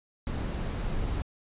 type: noise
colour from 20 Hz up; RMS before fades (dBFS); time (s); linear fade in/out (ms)
brown; -31; 0.27-1.22; 0
effects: resampled to 8000 Hz